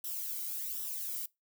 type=noise with flanger; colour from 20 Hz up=violet; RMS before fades=-38 dBFS; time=0.04-1.26 s; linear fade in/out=5 ms; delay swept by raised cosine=0.44 to 1.16 ms; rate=1.3 Hz; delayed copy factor=-0.6; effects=noise-tail reverb RT60 0.2 s tail -23 dB re dry